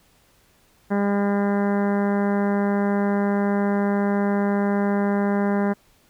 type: harmonic tone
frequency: 201.6 Hz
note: G3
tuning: 49 cents sharp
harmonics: 1 / 2 / 3 / 4 / 5 / 6 / 7 / 8 / 9 / 10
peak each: -20 / -26 / -29 / -31 / -34 / -40 / -38 / -37 / -40 / -44 dBFS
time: 0.9-5.74 s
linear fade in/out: 20 ms
effects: pink hiss -59 dBFS RMS until 6.09 s